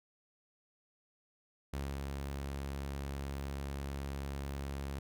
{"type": "tone with ADSR envelope", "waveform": "sawtooth", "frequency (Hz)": 69.3, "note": "C#2", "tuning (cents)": 0, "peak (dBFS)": -32, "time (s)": [1.73, 4.99], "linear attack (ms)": 8, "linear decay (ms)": 230, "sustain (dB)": -2, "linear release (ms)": 3, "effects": []}